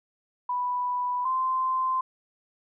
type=tone pair in turn; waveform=sine; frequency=987.8 / 1038.3 Hz; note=B5 / C6; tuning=0 / -14 cents; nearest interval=minor second; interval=86 cents; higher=second; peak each=-25 / -23 dBFS; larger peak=second; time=0.49-1.25 / 1.25-2.01 s; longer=neither; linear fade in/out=5 ms; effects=none